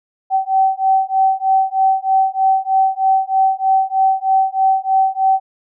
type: beating tone pair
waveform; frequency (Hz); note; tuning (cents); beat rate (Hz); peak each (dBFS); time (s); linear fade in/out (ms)
sine; 766 / 769.2; G5 / G5; -40 / -33; 3.2; -15; 0.3-5.4; 50
effects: none